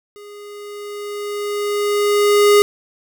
square tone with level ramp, 411.8 Hz, G#4, 15 cents flat, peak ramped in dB -37 to -8 dBFS, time 0.16-2.62 s, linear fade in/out 0 ms, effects none

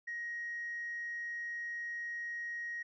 sine tone with hard clipping, 1884 Hz, A#6, 18 cents sharp, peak -38 dBFS, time 0.07-2.83 s, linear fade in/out 10 ms, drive 1 dB, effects resampled to 16000 Hz

